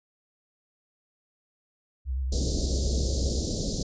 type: tone with vibrato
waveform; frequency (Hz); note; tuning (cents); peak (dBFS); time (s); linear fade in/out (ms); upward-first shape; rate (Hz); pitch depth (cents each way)
sine; 65.41; C2; 0; -26; 2.05-3.48; 50; triangle; 8.5; 78
type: band-stop noise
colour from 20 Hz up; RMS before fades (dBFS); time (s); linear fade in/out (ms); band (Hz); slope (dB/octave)
pink; -29; 2.32-3.83; 5; 590 to 4100; 48
effects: resampled to 16000 Hz